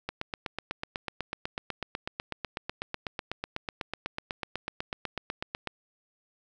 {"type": "click train", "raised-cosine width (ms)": 0.3, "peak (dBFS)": -16, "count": 46, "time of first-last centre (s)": [0.09, 5.673], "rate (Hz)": 8.06, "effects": []}